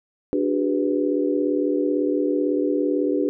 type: chord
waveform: sine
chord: G# half-diminished seventh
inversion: second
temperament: equal with one note detuned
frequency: 293.7 / 370 / 407.9 / 493.9 Hz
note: D4 / F#4 / G#4 / B4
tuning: 0 / 0 / -31 / 0 cents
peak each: -22 / -25 / -26 / -26 dBFS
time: 0.33-3.29 s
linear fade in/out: 0 ms
effects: none